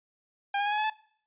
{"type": "tone with pitch steps", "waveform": "sawtooth", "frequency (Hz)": [803, 815.6, 828.4, 841.5, 854.7, 868.1], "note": ["G5", "G#5", "G#5", "G#5", "G#5", "A5"], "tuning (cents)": [41, -32, -5, 23, 49, -24], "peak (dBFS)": -22, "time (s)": [0.54, 0.9], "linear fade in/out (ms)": 5, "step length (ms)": 60, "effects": ["noise-tail reverb RT60 0.6 s tail -21 dB re dry", "resampled to 8000 Hz"]}